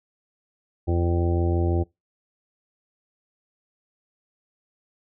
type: harmonic tone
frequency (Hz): 86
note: F2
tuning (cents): -26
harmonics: 1 / 2 / 3 / 4 / 5 / 6 / 7 / 9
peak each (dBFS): -21 / -33 / -34 / -26 / -36 / -37 / -36 / -35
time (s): 0.87-1.84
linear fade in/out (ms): 20
effects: noise-tail reverb RT60 0.2 s tail -23 dB re dry